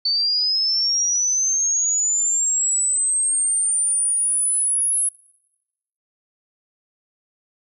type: linear sweep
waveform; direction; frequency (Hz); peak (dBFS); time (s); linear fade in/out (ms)
sine; up; 4499 to 10720; -17; 0.05-5.09; 5
effects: noise-tail reverb RT60 1.0 s tail -26 dB re dry